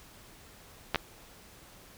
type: clicks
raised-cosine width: 0.3 ms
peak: -10 dBFS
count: 2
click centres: 0.946 / 0.958 s
effects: pink hiss -54 dBFS RMS until 1.97 s